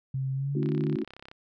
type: tone with pitch glide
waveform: sine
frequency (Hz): 133.3 to 149.62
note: C3 to D3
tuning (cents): +33 to +33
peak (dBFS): -27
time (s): 0.14-0.96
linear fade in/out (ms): 5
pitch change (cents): +200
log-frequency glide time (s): 0.33-0.71
type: chord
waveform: sine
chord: F# minor seventh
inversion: first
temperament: equal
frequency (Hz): 220 / 277.2 / 329.6 / 370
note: A3 / C#4 / E4 / F#4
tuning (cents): 0 / 0 / 0 / 0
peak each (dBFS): -33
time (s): 0.55-1.04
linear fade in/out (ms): 5
type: click train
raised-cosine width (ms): 0.3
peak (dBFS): -29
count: 24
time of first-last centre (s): 0.63-1.315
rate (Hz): 33.6
effects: none